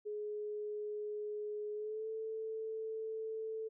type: tone with pitch glide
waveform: sine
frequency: 420 to 441.4 Hz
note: G#4 to A4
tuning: +19 to +5 cents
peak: -38 dBFS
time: 0.05-3.69 s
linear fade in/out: 20 ms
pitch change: +86 cents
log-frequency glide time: 1.74-2.08 s
effects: none